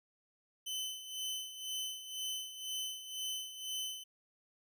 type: tone with tremolo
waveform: sawtooth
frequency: 3041 Hz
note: F#7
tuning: 47 cents sharp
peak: -33 dBFS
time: 0.66-4.04 s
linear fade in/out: 10 ms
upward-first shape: sine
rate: 2 Hz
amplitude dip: 70%
effects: none